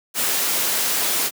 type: noise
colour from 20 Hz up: white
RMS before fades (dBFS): -21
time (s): 0.14-1.31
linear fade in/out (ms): 50
effects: high-pass 200 Hz 12 dB/octave